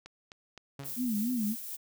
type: click train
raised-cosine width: 0.2 ms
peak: -29 dBFS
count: 4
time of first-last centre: 0.06-0.835 s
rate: 3.87 Hz
type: tone with exponential decay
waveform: sawtooth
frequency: 138.59 Hz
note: C#3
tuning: in tune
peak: -34 dBFS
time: 0.79-1.06 s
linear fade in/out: 5 ms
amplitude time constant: 58 ms
type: noise with tremolo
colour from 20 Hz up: violet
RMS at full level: -38 dBFS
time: 0.84-1.77 s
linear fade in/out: 20 ms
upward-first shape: triangle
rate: 3.5 Hz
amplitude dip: 40%
type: tone with vibrato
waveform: sine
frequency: 228.1 Hz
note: A#3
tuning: 37 cents flat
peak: -28 dBFS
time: 0.96-1.56 s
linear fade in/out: 50 ms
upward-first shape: sine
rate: 3.5 Hz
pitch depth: 180 cents each way
effects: none